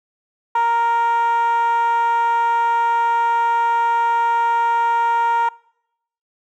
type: tone with band-pass filter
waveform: 10% pulse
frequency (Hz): 466.2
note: A#4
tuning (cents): 0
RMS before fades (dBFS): -17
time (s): 0.55-5.49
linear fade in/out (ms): 5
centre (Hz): 1000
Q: 9.6
effects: noise-tail reverb RT60 0.8 s tail -24 dB re dry